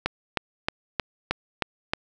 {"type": "click train", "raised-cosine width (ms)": 0.3, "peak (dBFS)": -7, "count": 7, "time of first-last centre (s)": [0.06, 1.935], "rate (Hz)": 3.2, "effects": []}